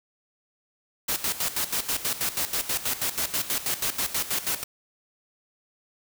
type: noise with tremolo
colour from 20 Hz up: white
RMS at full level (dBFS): -26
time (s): 1.08-4.64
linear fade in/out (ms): 10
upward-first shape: square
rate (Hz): 6.2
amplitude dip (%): 75
effects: none